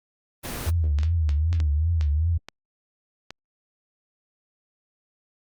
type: noise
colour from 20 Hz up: pink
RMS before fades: -32 dBFS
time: 0.43-0.71 s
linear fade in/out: 20 ms
type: tone with vibrato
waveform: sine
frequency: 78.5 Hz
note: D#2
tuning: 16 cents sharp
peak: -19 dBFS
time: 0.66-2.38 s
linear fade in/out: 10 ms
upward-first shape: triangle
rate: 2.6 Hz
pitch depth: 170 cents each way
type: clicks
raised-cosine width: 0.2 ms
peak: -19 dBFS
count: 8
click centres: 0.987 / 1.033 / 1.292 / 1.529 / 1.602 / 2.011 / 2.486 / 3.306 s
effects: Opus 24 kbps